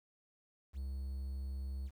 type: tone with quantisation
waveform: triangle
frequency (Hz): 67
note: C2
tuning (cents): +42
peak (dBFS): -36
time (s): 0.73-1.91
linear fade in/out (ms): 50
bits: 11
effects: none